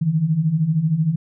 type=beating tone pair; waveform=sine; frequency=149.3 / 162.3 Hz; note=D3 / E3; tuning=+29 / -27 cents; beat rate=13 Hz; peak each=-22 / -17 dBFS; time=0.01-1.16 s; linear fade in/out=10 ms; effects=none